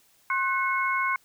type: tone cluster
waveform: sine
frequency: 1066 / 1493 / 2180 Hz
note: C6 / F#6 / C#7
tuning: +32 / +15 / -29 cents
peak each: -26 / -29 / -28 dBFS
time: 0.3-1.16 s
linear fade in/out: 2 ms
effects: white hiss -62 dBFS RMS until 1.24 s